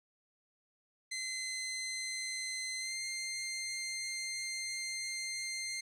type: tone with pitch glide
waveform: 15% pulse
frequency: 2057 to 2099 Hz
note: C7 to C7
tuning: -30 to +5 cents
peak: -30 dBFS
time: 1.11-5.81 s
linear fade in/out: 10 ms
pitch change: +35 cents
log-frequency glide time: 2.79-2.95 s
effects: low-pass 10000 Hz 12 dB/octave